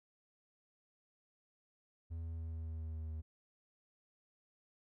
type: tone with pitch steps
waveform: triangle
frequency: 82.41 / 81.89 / 81.37 / 80.85 / 80.34 / 79.83 / 79.33 / 78.82 Hz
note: E2 / E2 / E2 / E2 / E2 / D#2 / D#2 / D#2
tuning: 0 / -11 / -22 / -33 / -44 / +45 / +34 / +23 cents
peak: -38 dBFS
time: 2.1-3.22 s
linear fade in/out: 20 ms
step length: 140 ms
effects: none